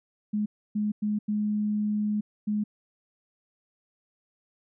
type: tone bursts at uneven times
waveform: sine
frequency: 210 Hz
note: G#3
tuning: 19 cents sharp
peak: -24 dBFS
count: 5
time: 0.33-0.46 / 0.75-0.92 / 1.02-1.19 / 1.28-2.21 / 2.47-2.64 s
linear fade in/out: 10 ms
effects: none